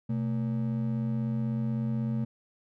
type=ring-modulated tone; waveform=triangle; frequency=174.5 Hz; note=F3; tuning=1 cent flat; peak=-22 dBFS; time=0.09-2.25 s; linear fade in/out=10 ms; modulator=48.1 Hz; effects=none